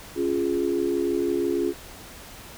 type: chord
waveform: sine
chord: Db major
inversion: none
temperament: equal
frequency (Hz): 277.2 / 349.2 / 415.3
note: Db4 / F4 / Ab4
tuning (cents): 0 / 0 / 0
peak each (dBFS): -28 / -24 / -27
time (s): 0.15-1.74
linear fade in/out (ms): 50
effects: pink hiss -43 dBFS RMS until 2.57 s